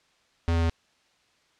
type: tone with pitch steps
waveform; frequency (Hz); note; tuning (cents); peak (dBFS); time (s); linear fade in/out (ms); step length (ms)
square; 83.9 / 83.37 / 82.84; E2 / E2 / E2; +31 / +20 / +9; -22; 0.48-0.696; 0; 72
effects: white hiss -65 dBFS RMS until 1.59 s + low-pass 5000 Hz 12 dB/octave